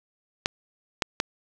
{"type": "clicks", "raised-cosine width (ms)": 0.2, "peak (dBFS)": -5, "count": 3, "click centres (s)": [0.459, 1.022, 1.201], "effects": []}